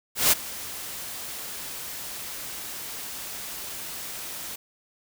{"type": "noise with ADSR envelope", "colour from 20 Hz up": "white", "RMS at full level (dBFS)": -17, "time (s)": [0.15, 4.56], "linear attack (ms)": 170, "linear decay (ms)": 19, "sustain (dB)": -19, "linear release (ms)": 8, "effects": []}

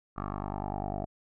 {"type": "tone with low-pass filter sweep", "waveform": "10% pulse", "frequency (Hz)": 50, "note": "G1", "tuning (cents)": 35, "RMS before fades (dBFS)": -35, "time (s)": [0.16, 1.06], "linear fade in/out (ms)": 20, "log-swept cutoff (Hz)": [1200, 660], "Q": 5.2, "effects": []}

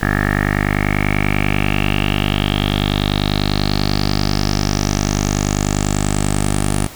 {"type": "tone with low-pass filter sweep", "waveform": "10% pulse", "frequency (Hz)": 50.2, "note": "G1", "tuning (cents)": 42, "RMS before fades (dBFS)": -17, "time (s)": [0.01, 6.87], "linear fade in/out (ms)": 10, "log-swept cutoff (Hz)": [1700, 9600], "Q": 6.2, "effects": ["pink hiss -35 dBFS RMS until 6.95 s"]}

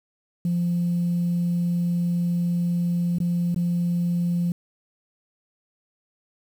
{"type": "tone with dropouts", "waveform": "sine", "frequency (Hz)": 173.7, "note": "F3", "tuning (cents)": -9, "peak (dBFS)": -19, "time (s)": [0.45, 4.52], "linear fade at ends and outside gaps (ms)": 2, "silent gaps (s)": [[3.185, 3.202], [3.545, 3.561]], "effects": ["tanh soft clip ceiling -17 dBFS", "8-bit"]}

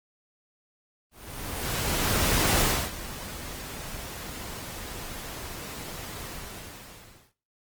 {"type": "noise with ADSR envelope", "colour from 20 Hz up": "pink", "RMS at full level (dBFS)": -22, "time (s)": [1.11, 7.33], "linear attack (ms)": 1500, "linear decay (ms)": 300, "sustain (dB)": -16, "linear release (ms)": 1100, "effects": ["noise-tail reverb RT60 0.4 s tail -17 dB re dry", "Opus 24 kbps"]}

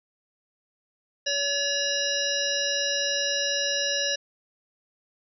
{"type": "harmonic tone with a mistuned harmonic", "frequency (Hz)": 568, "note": "C#5", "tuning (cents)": 42, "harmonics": [1, 3, 5, 7, 9, 10], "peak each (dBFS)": [-31, -31, -31, -31, -31, -31], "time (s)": [1.26, 4.16], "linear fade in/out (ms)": 10, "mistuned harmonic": 7, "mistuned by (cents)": -20, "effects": []}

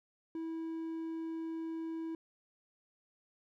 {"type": "tone", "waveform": "triangle", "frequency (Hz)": 325.8, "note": "E4", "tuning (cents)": -20, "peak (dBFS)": -35, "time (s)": [0.35, 2.15], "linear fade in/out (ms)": 2, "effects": []}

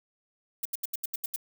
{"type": "noise bursts", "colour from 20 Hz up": "violet", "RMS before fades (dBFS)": -31, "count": 8, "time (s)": [0.63, 1.361], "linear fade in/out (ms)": 5, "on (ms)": 24, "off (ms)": 77, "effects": []}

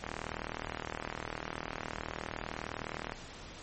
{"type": "click train", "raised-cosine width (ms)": 0.5, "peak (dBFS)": -21, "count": 123, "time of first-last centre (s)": [0.04, 3.121], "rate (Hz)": 39.6, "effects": ["pink hiss -48 dBFS RMS until 3.62 s", "MP3 32 kbps"]}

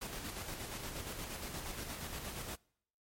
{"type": "noise with tremolo", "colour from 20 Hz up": "pink", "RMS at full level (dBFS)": -42, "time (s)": [0.01, 2.56], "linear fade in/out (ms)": 10, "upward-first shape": "square", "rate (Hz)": 8.5, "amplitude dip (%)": 35, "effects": ["noise-tail reverb RT60 0.7 s tail -26 dB re dry", "MP3 64 kbps"]}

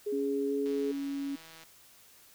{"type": "tone with pitch glide", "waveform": "sine", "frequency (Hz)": [415.3, 421.1], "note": ["G#4", "G#4"], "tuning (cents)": [0, 24], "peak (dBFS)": -30, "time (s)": [0.06, 0.92], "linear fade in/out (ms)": 10, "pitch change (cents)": 24, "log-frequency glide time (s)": [0.47, 0.52]}
{"type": "tone", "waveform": "sine", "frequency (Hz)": 278.9, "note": "C#4", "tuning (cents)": 11, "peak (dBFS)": -32, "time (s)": [0.12, 1.36], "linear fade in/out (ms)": 10}
{"type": "click train", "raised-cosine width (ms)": 0.2, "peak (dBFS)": -34, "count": 159, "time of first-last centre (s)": [0.66, 1.635], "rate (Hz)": 162}
{"effects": ["white hiss -58 dBFS RMS until 2.34 s"]}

